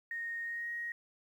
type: tone with pitch glide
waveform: sine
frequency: 1856 to 1880.8 Hz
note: A#6 to A#6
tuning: -8 to +15 cents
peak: -36 dBFS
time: 0.11-0.92 s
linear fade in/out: 2 ms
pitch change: +23 cents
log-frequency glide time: 0.43-0.7 s
effects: 11-bit